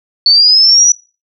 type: linear sweep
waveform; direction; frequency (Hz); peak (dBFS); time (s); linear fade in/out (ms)
sine; up; 4435 to 5920; -4; 0.26-0.92; 2
effects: noise-tail reverb RT60 0.3 s tail -21 dB re dry